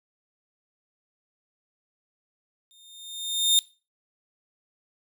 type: tone with exponential growth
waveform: sawtooth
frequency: 3643 Hz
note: A#7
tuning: 41 cents flat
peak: -12 dBFS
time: 2.71-3.59 s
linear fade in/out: 0 ms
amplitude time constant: 190 ms
effects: noise-tail reverb RT60 0.3 s tail -19 dB re dry